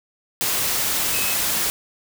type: tone in noise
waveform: sine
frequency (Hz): 2573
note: E7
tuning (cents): -43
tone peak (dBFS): -28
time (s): 1.14-1.34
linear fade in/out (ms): 0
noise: white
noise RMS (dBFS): -22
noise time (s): 0.41-1.7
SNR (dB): -9
effects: none